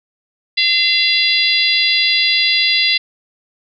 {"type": "harmonic tone with a mistuned harmonic", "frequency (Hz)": 685, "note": "F5", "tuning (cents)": -34, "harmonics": [3, 4, 5, 6, 7], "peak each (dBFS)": [-18, -18, -18, -18, -18], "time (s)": [0.57, 2.98], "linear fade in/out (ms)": 10, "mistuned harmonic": 6, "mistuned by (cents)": -24, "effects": []}